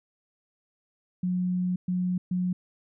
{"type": "tone bursts at uneven times", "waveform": "sine", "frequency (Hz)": 181.1, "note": "F#3", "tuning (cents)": -37, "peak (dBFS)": -24, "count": 3, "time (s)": [[1.23, 1.76], [1.88, 2.18], [2.31, 2.53]], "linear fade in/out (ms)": 5, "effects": []}